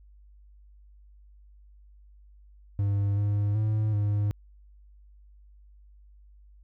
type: tone with pitch steps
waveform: triangle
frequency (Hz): 100.6 / 102.6 / 107.7 / 103.2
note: G2 / G#2 / A2 / G#2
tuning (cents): +45 / -21 / -37 / -10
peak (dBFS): -21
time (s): 2.79-4.31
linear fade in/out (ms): 0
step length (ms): 380
effects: added 50 Hz sine -51 dBFS peak until 6.63 s